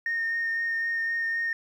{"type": "tone with vibrato", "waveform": "sine", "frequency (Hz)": 1837, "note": "A#6", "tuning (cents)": -26, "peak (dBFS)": -24, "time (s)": [0.06, 1.53], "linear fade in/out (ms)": 2, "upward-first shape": "sine", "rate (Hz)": 3.9, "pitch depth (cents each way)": 12, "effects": ["tanh soft clip ceiling -22 dBFS", "10-bit"]}